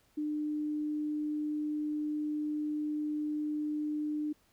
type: tone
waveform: sine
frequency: 300.8 Hz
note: D4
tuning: 42 cents sharp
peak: -31 dBFS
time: 0.17-4.33 s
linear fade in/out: 10 ms
effects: pink hiss -69 dBFS RMS until 4.52 s